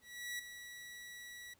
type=tone with ADSR envelope; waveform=sawtooth; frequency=1940 Hz; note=B6; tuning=31 cents flat; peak=-35 dBFS; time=0.01-1.54 s; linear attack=380 ms; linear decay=7 ms; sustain=-10 dB; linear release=7 ms; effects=pink hiss -71 dBFS RMS until 1.59 s